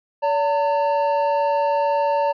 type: tone pair together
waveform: triangle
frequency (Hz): 572 / 905.5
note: D5 / A5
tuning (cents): -46 / +49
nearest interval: minor sixth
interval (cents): 795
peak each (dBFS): -18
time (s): 0.22-2.33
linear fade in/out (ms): 20
effects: resampled to 11025 Hz